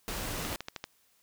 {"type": "noise", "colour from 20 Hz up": "pink", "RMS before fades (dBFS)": -36, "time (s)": [0.08, 0.56], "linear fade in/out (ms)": 0}
{"type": "click train", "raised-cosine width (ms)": 0.2, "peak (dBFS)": -19, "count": 6, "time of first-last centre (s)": [0.45, 0.841], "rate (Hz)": 12.8}
{"effects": ["white hiss -68 dBFS RMS until 1.22 s"]}